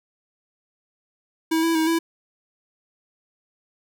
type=tone with pitch steps; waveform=square; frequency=323 / 330.4 / 319 / 330.7 Hz; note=E4 / E4 / D#4 / E4; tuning=-35 / +4 / +43 / +6 cents; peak=-19 dBFS; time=1.51-1.99 s; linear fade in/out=10 ms; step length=120 ms; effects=none